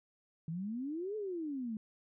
sine exponential two-way sweep, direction up then down, 155.3 to 438.5 to 210.7 Hz, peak -36 dBFS, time 0.48-1.77 s, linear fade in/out 2 ms, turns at 1.16 s, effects none

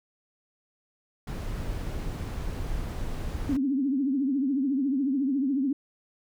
brown noise, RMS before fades -32 dBFS, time 1.27-3.57 s, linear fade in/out 5 ms
sine tone with vibrato, 271.9 Hz, C#4, 33 cents flat, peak -23 dBFS, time 3.49-5.73 s, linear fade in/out 5 ms, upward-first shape triangle, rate 14 Hz, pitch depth 150 cents each way
effects none

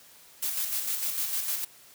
blue noise with tremolo, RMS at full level -29 dBFS, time 0.42-1.65 s, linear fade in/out 10 ms, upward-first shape square, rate 6.6 Hz, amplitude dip 40%, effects white hiss -54 dBFS RMS until 1.94 s + high-pass 60 Hz 12 dB/octave

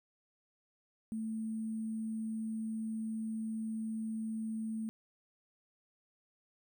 sine tone with sample-and-hold, 221.3 Hz, A3, 10 cents sharp, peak -35 dBFS, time 1.12-4.89 s, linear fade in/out 0 ms, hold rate 8820 Hz, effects none

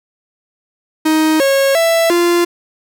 45% pulse tone with pitch steps, 313.4 / 547 / 663 / 346.6 Hz, D#4 / C#5 / E5 / F4, +13 / -23 / +10 / -13 cents, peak -10 dBFS, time 1.05-2.45 s, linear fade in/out 10 ms, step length 350 ms, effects none

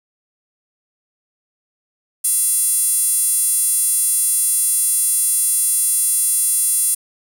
sawtooth tone with high-pass filter, 680 Hz, F5, 46 cents flat, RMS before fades -17 dBFS, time 2.24-6.95 s, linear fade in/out 10 ms, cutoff 9600 Hz, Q 5.9, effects none

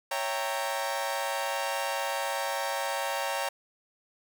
sawtooth chord, C# diminished seventh, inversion none, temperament equal with one note detuned, 554.4 / 659.3 / 784 / 923.8 Hz, C#5 / E5 / G5 / Bb5, 0 / 0 / 0 / -16 cents, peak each -30 / -34 / -31 / -30 dBFS, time 0.11-3.49 s, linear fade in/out 5 ms, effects none

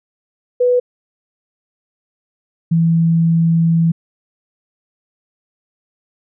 sine tone pair in turn, 493.9 / 165.49 Hz, B4 / E3, 0 / +7 cents, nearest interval octave + perfect fifth, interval 1893 cents, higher first, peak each -10 dBFS, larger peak neither, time 0.6-0.8 / 2.71-3.92 s, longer second, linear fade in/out 10 ms, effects none

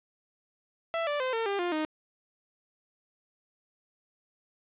sawtooth tone with pitch steps, 664 / 584.8 / 515 / 453.5 / 399.4 / 351.7 / 309.8 Hz, E5 / D5 / C5 / A#4 / G4 / F4 / D#4, +12 / -7 / -28 / -48 / +32 / +12 / -7 cents, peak -24 dBFS, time 0.94-1.85 s, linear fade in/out 0 ms, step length 130 ms, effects resampled to 8000 Hz + 10-bit

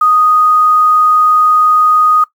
sine tone with quantisation, 1243 Hz, D#6, 2 cents flat, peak -6 dBFS, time 0.01-2.24 s, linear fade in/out 5 ms, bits 6, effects noise-tail reverb RT60 0.1 s tail -17 dB re dry

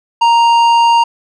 sine tone with tanh clipping, 932.3 Hz, A#5, in tune, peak -8 dBFS, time 0.21-1.04 s, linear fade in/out 10 ms, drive 11 dB, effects none

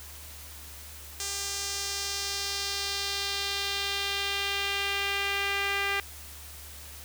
sawtooth tone with band-pass filter sweep, 398.4 Hz, G4, 28 cents sharp, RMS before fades -31 dBFS, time 1.2-6 s, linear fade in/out 0 ms, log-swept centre 6800 to 2200 Hz, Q 1.8, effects added 73 Hz sine -47 dBFS peak until 7.04 s + white hiss -46 dBFS RMS until 7.04 s

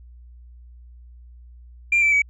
sine tone with pitch steps, 2382 / 2326 / 2272 Hz, D7 / D7 / C#7, +24 / -17 / +42 cents, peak -13 dBFS, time 1.92-2.22 s, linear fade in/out 5 ms, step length 100 ms, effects tanh soft clip ceiling -12 dBFS + added 60 Hz sine -42 dBFS peak until 2.29 s

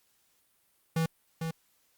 square tone with echo, 162.8 Hz, E3, 21 cents flat, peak -26 dBFS, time 0.96-1.06 s, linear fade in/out 5 ms, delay 450 ms, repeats 1, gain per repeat -6 dB, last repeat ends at 1.51 s, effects white hiss -70 dBFS RMS until 1.97 s + Opus 48 kbps

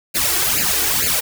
white noise with flanger, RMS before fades -18 dBFS, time 0.14-1.21 s, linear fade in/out 20 ms, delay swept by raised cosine 0.42 to 2.72 ms, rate 2.2 Hz, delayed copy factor +1, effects none

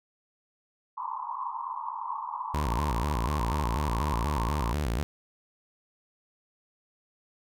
pink band-pass noise, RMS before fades -35 dBFS, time 0.97-4.73 s, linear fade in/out 10 ms, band 890 to 1100 Hz, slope 96 dB/octave
sawtooth tone with vibrato, 65.41 Hz, C2, in tune, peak -23 dBFS, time 2.54-5.03 s, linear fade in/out 0 ms, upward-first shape square, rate 4.1 Hz, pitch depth 230 cents each way
effects none

